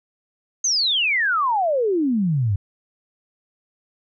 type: exponential sweep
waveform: sine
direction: down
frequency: 6500 to 92.5 Hz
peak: -17 dBFS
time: 0.64-2.56 s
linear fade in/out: 5 ms
effects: none